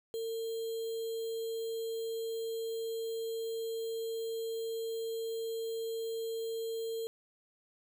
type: tone with sample-and-hold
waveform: sine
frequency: 452.7 Hz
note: A4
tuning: 49 cents sharp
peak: -34 dBFS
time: 0.14-7.07 s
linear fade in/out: 0 ms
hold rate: 3675 Hz
effects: none